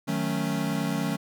square chord, D# half-diminished seventh, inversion none, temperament equal, 155.56 / 185 / 220 / 277.2 Hz, D#3 / F#3 / A3 / C#4, 0 / 0 / 0 / 0 cents, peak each -32 dBFS, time 0.07-1.17 s, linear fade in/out 20 ms, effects none

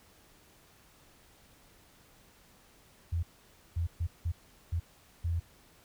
sine tone bursts at uneven times, 84.5 Hz, E2, 43 cents sharp, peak -28 dBFS, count 6, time 3.12-3.23 / 3.76-3.87 / 4-4.07 / 4.25-4.32 / 4.72-4.8 / 5.24-5.4 s, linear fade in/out 10 ms, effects pink hiss -61 dBFS RMS until 5.84 s

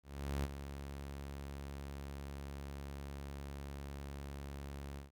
sawtooth tone with ADSR envelope, 69.9 Hz, C#2, 15 cents sharp, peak -30 dBFS, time 0.03-5.11 s, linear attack 410 ms, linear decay 31 ms, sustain -10 dB, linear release 140 ms, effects none

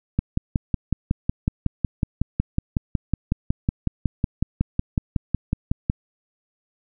click train, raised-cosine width 5 ms, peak -7 dBFS, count 32, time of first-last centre 0.19-5.899 s, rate 5.43 Hz, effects none

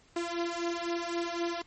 sawtooth beating tone pair, 340 / 343.9 Hz, F4 / F4, -46 / -27 cents, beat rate 3.9 Hz, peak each -30 dBFS, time 0.16-1.62 s, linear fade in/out 5 ms, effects pink hiss -62 dBFS RMS until 1.66 s + MP3 32 kbps

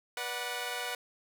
10% pulse chord, B minor, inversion none, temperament equal with one note detuned, 486.8 / 587.3 / 740 Hz, B4 / D5 / F#5, -25 / 0 / 0 cents, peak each -30 / -34 / -29 dBFS, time 0.17-0.95 s, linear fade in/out 2 ms, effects none

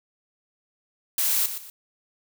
blue noise with echo, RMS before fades -23 dBFS, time 1.18-1.46 s, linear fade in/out 2 ms, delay 120 ms, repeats 2, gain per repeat -10 dB, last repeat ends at 1.7 s, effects none

